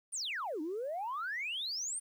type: exponential two-way sweep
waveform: sine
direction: down then up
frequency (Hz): 9800 to 293.7 to 9330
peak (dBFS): -34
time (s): 0.12-2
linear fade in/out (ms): 20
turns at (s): 0.61
effects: tanh soft clip ceiling -31 dBFS + 11-bit